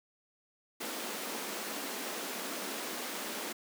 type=high-pass noise; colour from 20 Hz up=pink; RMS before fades=-39 dBFS; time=0.8-3.53 s; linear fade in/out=10 ms; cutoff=210 Hz; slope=48 dB/octave; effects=none